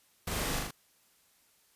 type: noise with echo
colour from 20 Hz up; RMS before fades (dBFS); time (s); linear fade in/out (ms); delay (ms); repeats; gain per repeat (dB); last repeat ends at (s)
pink; -36; 0.27-0.59; 5; 40; 3; -2; 0.71
effects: white hiss -67 dBFS RMS until 1.75 s + resampled to 32000 Hz